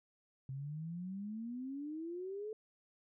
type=exponential sweep; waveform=sine; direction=up; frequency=130.81 to 440 Hz; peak=-40 dBFS; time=0.49-2.53 s; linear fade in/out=2 ms; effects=none